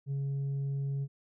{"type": "tone with tanh clipping", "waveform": "sine", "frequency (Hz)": 138.59, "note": "C#3", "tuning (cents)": 0, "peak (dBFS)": -31, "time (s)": [0.06, 1.08], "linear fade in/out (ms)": 50, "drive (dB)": 2, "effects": []}